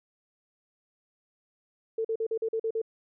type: tone bursts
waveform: sine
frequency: 447.4 Hz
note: A4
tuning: 29 cents sharp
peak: -26 dBFS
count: 8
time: 1.98-2.817 s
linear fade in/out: 5 ms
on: 67 ms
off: 43 ms
effects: none